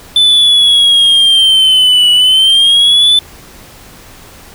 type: linear two-way sweep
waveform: triangle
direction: down then up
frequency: 3520 to 2938 to 3520 Hz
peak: -3 dBFS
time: 0.16-3.19 s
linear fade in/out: 2 ms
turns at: 2.11 s
effects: pink hiss -36 dBFS RMS until 4.54 s